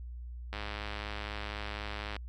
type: click train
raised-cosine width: 0.3 ms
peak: -22 dBFS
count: 171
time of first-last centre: 0.53-2.165 s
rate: 104 Hz
effects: added 60 Hz sine -40 dBFS peak until 2.28 s + AAC 64 kbps